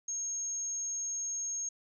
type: tone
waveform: sine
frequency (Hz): 6510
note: G#8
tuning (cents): -36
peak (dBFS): -33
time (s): 0.08-1.69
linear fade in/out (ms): 5
effects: none